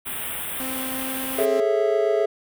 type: band-stop noise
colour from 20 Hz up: white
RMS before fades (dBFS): -30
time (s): 0.05-1.46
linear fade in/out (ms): 20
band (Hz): 3600 to 8300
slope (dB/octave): 96
type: tone with pitch glide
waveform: sawtooth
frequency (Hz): 261.6 to 264.5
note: C4 to C4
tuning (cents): 0 to +19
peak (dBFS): -26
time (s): 0.6-1.6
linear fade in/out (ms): 2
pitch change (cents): +19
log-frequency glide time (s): 0.9-1.37
type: chord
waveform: triangle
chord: A major seventh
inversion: third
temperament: just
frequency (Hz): 412.5 / 440 / 550 / 660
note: G#4 / A4 / C#5 / E5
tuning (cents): -12 / 0 / -14 / +2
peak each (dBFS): -20 / -22 / -26 / -21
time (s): 1.38-2.26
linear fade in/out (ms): 10
effects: none